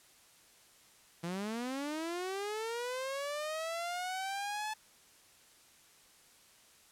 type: linear sweep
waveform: sawtooth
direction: up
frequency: 164.81 to 869 Hz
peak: -32 dBFS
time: 1.23-4.74 s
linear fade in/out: 10 ms
effects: white hiss -62 dBFS RMS until 6.91 s + low-pass 11000 Hz 12 dB/octave